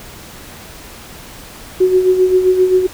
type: tone with tremolo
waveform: sine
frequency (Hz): 370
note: F#4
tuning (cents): 0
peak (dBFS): -6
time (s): 1.8-2.87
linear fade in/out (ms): 10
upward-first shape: sine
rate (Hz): 7.6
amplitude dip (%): 60
effects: pink hiss -35 dBFS RMS until 2.93 s